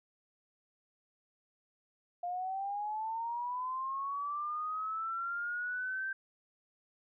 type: linear sweep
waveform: sine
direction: up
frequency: 698.5 to 1570 Hz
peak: -34 dBFS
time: 2.23-6.13 s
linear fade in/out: 5 ms
effects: none